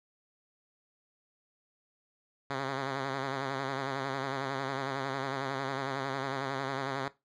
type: tone with vibrato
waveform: 5% pulse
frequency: 135.4 Hz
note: C#3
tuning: 40 cents flat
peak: -21 dBFS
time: 2.5-7.08 s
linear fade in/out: 2 ms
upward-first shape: sine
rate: 11 Hz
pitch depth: 57 cents each way
effects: noise-tail reverb RT60 0.2 s tail -17 dB re dry + low-pass 4000 Hz 12 dB/octave